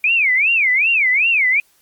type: tone with vibrato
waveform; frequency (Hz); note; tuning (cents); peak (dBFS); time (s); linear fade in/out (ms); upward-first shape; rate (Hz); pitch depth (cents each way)
sine; 2349; D7; 0; -12; 0.04-1.6; 2; sine; 2.6; 290
effects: white hiss -57 dBFS RMS until 1.81 s + Opus 32 kbps